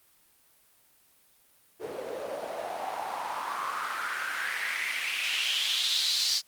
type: noise with band-pass filter sweep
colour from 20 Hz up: white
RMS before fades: -31 dBFS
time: 1.79-6.42 s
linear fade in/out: 50 ms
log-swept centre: 420 to 4800 Hz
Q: 4.3
effects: white hiss -63 dBFS RMS until 6.47 s + Opus 32 kbps